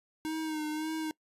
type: tone with vibrato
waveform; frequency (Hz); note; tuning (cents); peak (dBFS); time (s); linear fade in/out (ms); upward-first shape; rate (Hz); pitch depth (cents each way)
square; 311.1; D#4; 0; -33; 0.25-1.11; 0; sine; 1.8; 38
effects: noise-tail reverb RT60 0.1 s tail -23 dB re dry + resampled to 32000 Hz